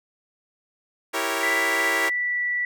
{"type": "chord", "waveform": "10% pulse", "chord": "E diminished seventh", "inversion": "none", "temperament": "equal", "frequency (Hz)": [329.6, 392, 466.2, 554.4], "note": ["E4", "G4", "Bb4", "Db5"], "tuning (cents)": [0, 0, 0, 0], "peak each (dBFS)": -21, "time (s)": [1.13, 2.1], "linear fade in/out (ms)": 20}
{"type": "tone with pitch glide", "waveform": "sine", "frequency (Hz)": [1980, 1958.4], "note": ["B6", "B6"], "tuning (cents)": [4, -15], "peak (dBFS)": -22, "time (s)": [1.43, 2.65], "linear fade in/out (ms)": 2, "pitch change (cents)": -19, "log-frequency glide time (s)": [1.63, 2.4]}
{"effects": []}